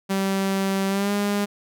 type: tone with pitch glide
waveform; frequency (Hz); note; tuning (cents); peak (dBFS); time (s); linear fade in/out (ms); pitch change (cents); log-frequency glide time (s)
sawtooth; 194 to 203.6; G3 to G#3; -18 to -34; -17; 0.09-1.46; 20; +84; 0.88-1.12
effects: none